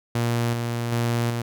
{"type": "tone with tremolo", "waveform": "sawtooth", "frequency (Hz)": 118.1, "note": "A#2", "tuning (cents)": 23, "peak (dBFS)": -17, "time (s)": [0.15, 1.42], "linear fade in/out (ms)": 5, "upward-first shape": "square", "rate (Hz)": 1.3, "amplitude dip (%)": 35, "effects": []}